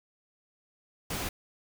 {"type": "noise", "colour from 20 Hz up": "pink", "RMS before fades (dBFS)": -34, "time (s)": [1.1, 1.29], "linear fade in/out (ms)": 5, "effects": []}